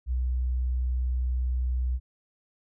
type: tone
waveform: sine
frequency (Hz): 62.5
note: B1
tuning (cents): +21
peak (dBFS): -24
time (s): 0.06-2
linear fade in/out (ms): 50
effects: none